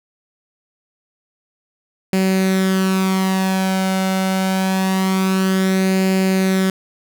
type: tone with flanger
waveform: sawtooth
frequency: 189.5 Hz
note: F#3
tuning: 42 cents sharp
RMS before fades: -17 dBFS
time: 2.13-6.7 s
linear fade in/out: 2 ms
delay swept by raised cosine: 0.42 to 1.4 ms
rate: 0.25 Hz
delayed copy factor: +0.55
effects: none